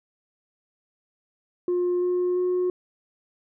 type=tone with pitch steps; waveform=sine; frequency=355.9 / 359 / 362.1 Hz; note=F4 / F4 / F#4; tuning=+33 / +48 / -37 cents; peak=-19 dBFS; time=1.68-2.7 s; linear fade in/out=2 ms; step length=340 ms; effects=tanh soft clip ceiling -19 dBFS